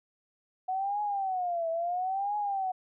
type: tone with vibrato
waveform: sine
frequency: 740 Hz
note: F#5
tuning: in tune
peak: -28 dBFS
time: 0.68-2.72 s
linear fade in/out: 10 ms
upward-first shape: triangle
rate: 0.74 Hz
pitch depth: 220 cents each way
effects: none